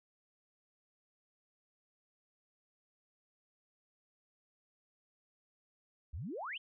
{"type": "exponential sweep", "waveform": "sine", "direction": "up", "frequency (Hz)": [61, 3306], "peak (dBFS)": -39, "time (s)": [6.13, 6.58], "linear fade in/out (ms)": 10, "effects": []}